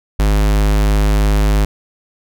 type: tone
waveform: square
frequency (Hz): 51.5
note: G#1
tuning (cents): -14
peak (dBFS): -11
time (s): 0.19-1.65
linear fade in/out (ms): 5
effects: none